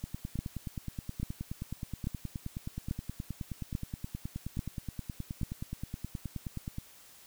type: two click trains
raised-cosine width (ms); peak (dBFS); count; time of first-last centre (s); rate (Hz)
5; -24 / -20; 65 / 7; 0.04-6.784 / 0.39-5.432; 9.49 / 1.19
effects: white hiss -56 dBFS RMS until 7.26 s